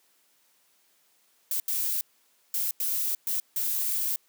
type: noise bursts at uneven times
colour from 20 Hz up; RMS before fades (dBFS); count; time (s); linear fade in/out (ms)
violet; -28; 6; 1.51-1.6 / 1.68-2.01 / 2.54-2.71 / 2.8-3.15 / 3.27-3.4 / 3.56-4.16; 2
effects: white hiss -66 dBFS RMS until 4.28 s + high-pass 200 Hz 12 dB/octave